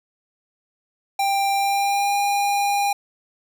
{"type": "tone with pitch glide", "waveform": "square", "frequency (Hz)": [791, 807.6], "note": ["G5", "G#5"], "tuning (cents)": [15, -49], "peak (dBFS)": -19, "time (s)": [1.19, 2.93], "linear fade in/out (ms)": 5, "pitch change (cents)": 36, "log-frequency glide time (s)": [1.54, 2.16], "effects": []}